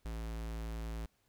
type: tone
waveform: square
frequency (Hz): 55.6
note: A1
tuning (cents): +19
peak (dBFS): -39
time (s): 0.05-1.06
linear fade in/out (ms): 5
effects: pink hiss -75 dBFS RMS until 1.28 s